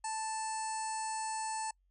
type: harmonic tone with a mistuned harmonic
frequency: 880 Hz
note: A5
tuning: in tune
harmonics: 1 / 2 / 3 / 5 / 6 / 7 / 8 / 9 / 10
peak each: -36 / -49 / -51 / -50 / -54 / -53 / -53 / -45 / -46 dBFS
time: 0.04-1.71 s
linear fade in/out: 5 ms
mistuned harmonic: 8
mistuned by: -15 cents
effects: noise-tail reverb RT60 0.1 s tail -26 dB re dry + added 46 Hz sine -69 dBFS peak until 1.9 s